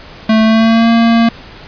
square tone with pitch glide, 220 to 230.4 Hz, A3 to A#3, 0 to -20 cents, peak -7 dBFS, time 0.29-1.29 s, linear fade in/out 5 ms, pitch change +80 cents, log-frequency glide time 0.43-0.89 s, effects pink hiss -34 dBFS RMS until 1.67 s + resampled to 11025 Hz

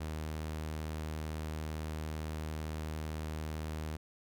sawtooth tone, 77.8 Hz, D#2, in tune, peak -33 dBFS, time 0-3.97 s, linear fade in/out 10 ms, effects none

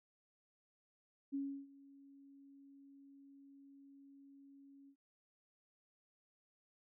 sine tone with ADSR envelope, 277.2 Hz, C#4, in tune, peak -36 dBFS, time 1.32-4.96 s, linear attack 26 ms, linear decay 320 ms, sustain -22 dB, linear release 75 ms, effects none

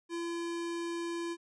square tone, 339.7 Hz, F4, 48 cents flat, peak -35 dBFS, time 0.09-1.37 s, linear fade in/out 50 ms, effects resampled to 22050 Hz

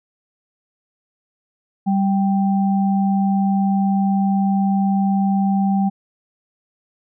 sine tone pair together, 196 / 784 Hz, G3 / G5, 0 / 0 cents, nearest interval 2 octaves, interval 2400 cents, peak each -15 / -23 dBFS, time 1.86-5.9 s, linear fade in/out 20 ms, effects none

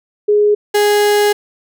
sine / 35% pulse tone pair in turn, 416.3 / 414.1 Hz, G#4 / G#4, +4 / -5 cents, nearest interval unison, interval 9 cents, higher first, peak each -8 dBFS, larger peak neither, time 0.28-0.55 / 0.74-1.33 s, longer second, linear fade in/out 10 ms, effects none

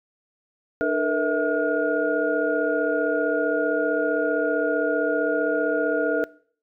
sine tone cluster, 299.9 / 446.4 / 481.8 / 650 / 1431 Hz, D4 / A4 / B4 / E5 / F6, +36 / +25 / -43 / -24 / +42 cents, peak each -26 dBFS, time 0.81-6.24 s, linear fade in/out 0 ms, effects noise-tail reverb RT60 0.5 s tail -22 dB re dry + tanh soft clip ceiling -8 dBFS

